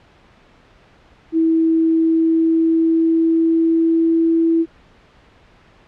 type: tone with pitch glide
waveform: sine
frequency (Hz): 325 to 329.5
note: E4 to E4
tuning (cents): -24 to -1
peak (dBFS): -12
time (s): 1.32-4.66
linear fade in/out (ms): 50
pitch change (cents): +23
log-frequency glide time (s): 1.91-4.49
effects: pink hiss -50 dBFS RMS until 5.87 s + low-pass 3000 Hz 12 dB/octave